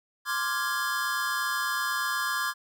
square chord, D half-diminished seventh, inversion third, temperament equal, 1046.5 / 1174.7 / 1396.9 / 1661.2 Hz, C6 / D6 / F6 / Ab6, 0 / 0 / 0 / 0 cents, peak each -34 / -34 / -35 / -31 dBFS, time 0.25-2.54 s, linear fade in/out 50 ms, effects none

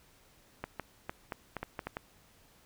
clicks, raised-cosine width 0.5 ms, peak -21 dBFS, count 9, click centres 0.64 / 0.797 / 1.095 / 1.322 / 1.567 / 1.63 / 1.792 / 1.87 / 1.969 s, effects pink hiss -63 dBFS RMS until 2.65 s

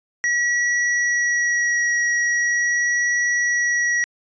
square tone with vibrato, 1921 Hz, B6, 48 cents flat, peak -18 dBFS, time 0.24-4.04 s, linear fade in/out 0 ms, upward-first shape sine, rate 0.41 Hz, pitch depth 10 cents each way, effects resampled to 16000 Hz

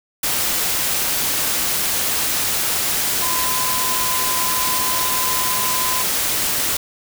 sine tone in noise, 1018 Hz, C6, 48 cents flat, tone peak -24 dBFS, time 3.22-6.03 s, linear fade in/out 5 ms, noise white, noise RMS -20 dBFS, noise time 0.23-6.77 s, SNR -7 dB, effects none

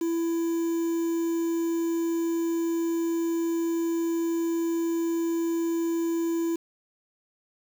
triangle tone with quantisation, 333.4 Hz, E4, 20 cents sharp, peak -22 dBFS, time 0.01-6.56 s, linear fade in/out 5 ms, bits 7, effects none

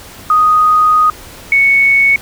sine tone pair in turn, 1244.5 / 2217 Hz, D#6 / C#7, 0 / 0 cents, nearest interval minor seventh, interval 1000 cents, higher second, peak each -6 dBFS, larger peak neither, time 0.3-1.1 / 1.52-2.16 s, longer first, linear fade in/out 2 ms, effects pink hiss -34 dBFS RMS until 2.21 s

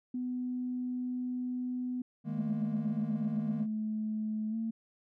sine tone, 249.9 Hz, B3, 21 cents sharp, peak -32 dBFS, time 0.14-2.02 s, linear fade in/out 5 ms
triangle chord, D# suspended fourth, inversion none, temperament equal, 155.56 / 207.7 / 233.1 Hz, D#3 / G#3 / A#3, 0 / 0 / 0 cents, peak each -35 dBFS, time 2.24-3.67 s, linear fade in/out 50 ms
sine tone with pitch glide, 215.8 to 224.8 Hz, A3 to A3, -33 to +37 cents, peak -31 dBFS, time 2.38-4.71 s, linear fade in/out 10 ms, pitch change +70 cents, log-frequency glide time 4.5-4.55 s
effects tanh soft clip ceiling -24 dBFS

